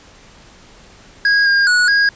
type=tone with pitch steps; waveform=square; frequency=1644 / 1615 / 1464 / 1639 Hz; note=G#6 / G#6 / F#6 / G#6; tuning=-18 / -49 / -19 / -23 cents; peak=-11 dBFS; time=1.25-2.09 s; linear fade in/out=2 ms; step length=210 ms; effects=pink hiss -44 dBFS RMS until 2.15 s + resampled to 16000 Hz